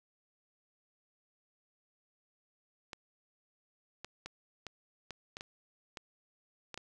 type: clicks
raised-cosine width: 0.2 ms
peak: -25 dBFS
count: 10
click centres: 2.932 / 4.046 / 4.26 / 4.667 / 5.107 / 5.369 / 5.409 / 5.972 / 6.743 / 6.776 s
effects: none